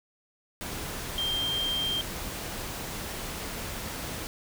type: tone in noise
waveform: sine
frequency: 3177 Hz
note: G7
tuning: 23 cents sharp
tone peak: -27 dBFS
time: 1.18-2.01 s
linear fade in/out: 0 ms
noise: pink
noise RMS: -36 dBFS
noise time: 0.61-4.27 s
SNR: +6 dB
effects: none